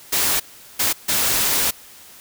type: noise bursts at uneven times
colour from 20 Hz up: white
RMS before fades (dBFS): -19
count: 3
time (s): 0.12-0.4 / 0.79-0.93 / 1.08-1.71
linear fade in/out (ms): 10
effects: white hiss -44 dBFS RMS until 2.2 s